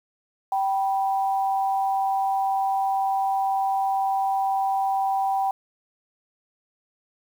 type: tone pair together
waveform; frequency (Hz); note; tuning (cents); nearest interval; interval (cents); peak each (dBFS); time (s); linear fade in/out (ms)
sine; 777 / 979; G5 / B5; -16 / -15; major third; 401; -21 / -30; 0.52-5.51; 2
effects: 8-bit